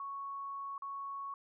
sine tone with dropouts, 1108.7 Hz, C#6, in tune, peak -39 dBFS, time 0-1.34 s, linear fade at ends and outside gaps 2 ms, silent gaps 0.78-0.821 s, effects none

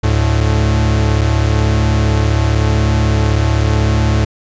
45% pulse tone pair together, 72.71 / 108.6 Hz, D2 / A2, -17 / -22 cents, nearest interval perfect fifth, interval 695 cents, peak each -14 / -13 dBFS, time 0.03-4.25 s, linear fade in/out 10 ms, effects resampled to 16000 Hz

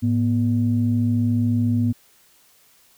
sine tone pair together, 107.5 / 241.5 Hz, A2 / B3, -40 / -39 cents, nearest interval octave + major second, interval 1401 cents, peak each -19 / -19 dBFS, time 0.02-1.93 s, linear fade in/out 20 ms, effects tanh soft clip ceiling -9 dBFS + white hiss -56 dBFS RMS until 2.97 s

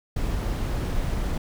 brown noise, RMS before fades -26 dBFS, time 0.16-1.38 s, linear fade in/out 5 ms, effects none

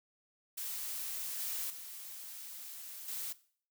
blue noise with level steps, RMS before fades -40 / -38 / -47 / -40 dBFS, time 0.57-3.33 s, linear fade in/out 10 ms, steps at 1.39 / 1.7 / 3.08 s, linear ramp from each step 2 ms, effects noise-tail reverb RT60 0.5 s tail -18 dB re dry

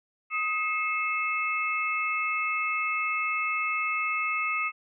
sine tone cluster, 1257 / 2157 / 2621 Hz, D#6 / C#7 / E7, +17 / -48 / -11 cents, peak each -30 dBFS, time 0.3-4.72 s, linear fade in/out 50 ms, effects none

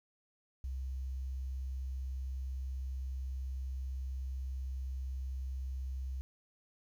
sine tone with quantisation, 65.41 Hz, C2, in tune, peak -36 dBFS, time 0.64-6.21 s, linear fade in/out 0 ms, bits 11, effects none

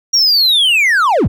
triangle linear sweep, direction down, 5710 to 37.43 Hz, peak -7 dBFS, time 0.13-1.28 s, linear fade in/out 10 ms, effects none

